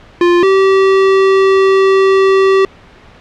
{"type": "tone pair in turn", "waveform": "square", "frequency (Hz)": [349.2, 385.9], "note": ["F4", "G4"], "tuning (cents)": [0, -27], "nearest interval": "major second", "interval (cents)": 173, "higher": "second", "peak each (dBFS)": -7, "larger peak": "neither", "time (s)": [[0.21, 0.43], [0.43, 2.65]], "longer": "second", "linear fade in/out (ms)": 2, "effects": ["pink hiss -40 dBFS RMS until 3.2 s", "low-pass 3000 Hz 12 dB/octave"]}